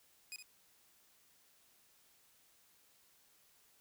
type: tone with echo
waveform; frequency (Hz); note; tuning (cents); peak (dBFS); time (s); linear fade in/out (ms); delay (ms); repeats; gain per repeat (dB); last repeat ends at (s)
15% pulse; 2500; D#7; +8; -37; 0.32-0.36; 0; 65; 1; -7; 0.425
effects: white hiss -69 dBFS RMS until 3.8 s